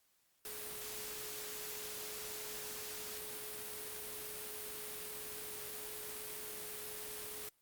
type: tone in noise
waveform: sine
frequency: 424.3 Hz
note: G#4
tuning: 37 cents sharp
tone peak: -52 dBFS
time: 0.45-7.49 s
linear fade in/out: 2 ms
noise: white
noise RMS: -45 dBFS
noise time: 0.45-7.49 s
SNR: -10 dB
effects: white hiss -75 dBFS RMS until 7.61 s + Opus 48 kbps